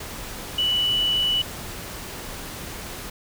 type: tone in noise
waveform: sine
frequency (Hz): 2960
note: F#7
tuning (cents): 0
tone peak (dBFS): -19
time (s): 0.58-1.42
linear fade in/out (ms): 5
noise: pink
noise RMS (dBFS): -35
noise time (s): 0-3.1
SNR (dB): +13
effects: none